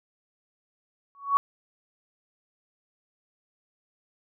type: tone with exponential growth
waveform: sine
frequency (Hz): 1119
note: C#6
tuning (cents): +16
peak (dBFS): -14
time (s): 1.15-1.37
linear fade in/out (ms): 0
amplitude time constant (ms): 46
effects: none